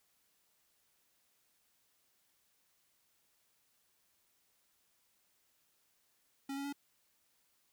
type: tone with pitch steps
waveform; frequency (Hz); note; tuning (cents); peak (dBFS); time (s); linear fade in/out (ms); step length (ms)
square; 274.4 / 278.9 / 283.4; C#4 / C#4 / C#4; -17 / +11 / +38; -39; 6.49-6.727; 5; 79
effects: white hiss -75 dBFS RMS until 7.72 s